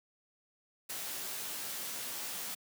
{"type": "noise with comb filter", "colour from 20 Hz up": "white", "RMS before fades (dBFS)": -40, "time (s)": [0.89, 2.55], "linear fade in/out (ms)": 10, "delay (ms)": 16, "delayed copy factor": 0.55, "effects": ["high-pass 150 Hz 12 dB/octave"]}